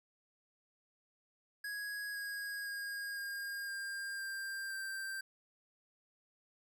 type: tone with pitch steps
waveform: square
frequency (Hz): 1661.2 / 1645.9 / 1630.8 / 1615.8 / 1600.9 / 1586.2 / 1571.6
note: G#6 / G#6 / G#6 / G#6 / G6 / G6 / G6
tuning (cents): 0 / -16 / -32 / -48 / +36 / +20 / +4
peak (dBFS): -40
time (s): 1.64-5.21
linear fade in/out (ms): 5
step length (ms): 510
effects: none